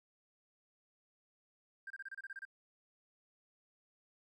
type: tone bursts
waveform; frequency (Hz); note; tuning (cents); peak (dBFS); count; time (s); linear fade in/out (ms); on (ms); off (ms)
triangle; 1587; G6; +21; -39; 10; 1.87-2.452; 5; 33; 28
effects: tanh soft clip ceiling -41 dBFS